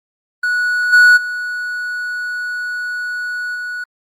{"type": "tone with level steps", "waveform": "triangle", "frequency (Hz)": 1468, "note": "F#6", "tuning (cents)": -14, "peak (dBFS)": [-12, -3, -18, -20], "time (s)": [0.43, 3.84], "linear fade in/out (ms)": 5, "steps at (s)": [0.92, 1.16, 3.54], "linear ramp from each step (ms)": 20, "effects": ["Opus 32 kbps"]}